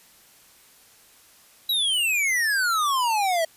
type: exponential sweep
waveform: square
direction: down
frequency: 3951 to 636 Hz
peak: -21 dBFS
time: 1.69-3.45 s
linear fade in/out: 5 ms
effects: white hiss -54 dBFS RMS until 3.56 s + resampled to 32000 Hz